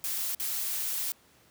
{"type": "noise with dropouts", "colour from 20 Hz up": "blue", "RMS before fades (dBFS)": -32, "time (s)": [0.04, 1.12], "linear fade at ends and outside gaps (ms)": 1, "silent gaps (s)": [0.349, 0.398], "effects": ["pink hiss -61 dBFS RMS until 1.5 s", "high-pass 80 Hz 12 dB/octave"]}